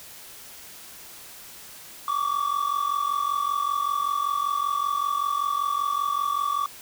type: tone pair together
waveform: triangle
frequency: 1129.5 / 1174.7 Hz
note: C#6 / D6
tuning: +32 / 0 cents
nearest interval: minor second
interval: 68 cents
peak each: -24 dBFS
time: 2.08-6.66 s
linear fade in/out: 2 ms
effects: white hiss -44 dBFS RMS until 6.81 s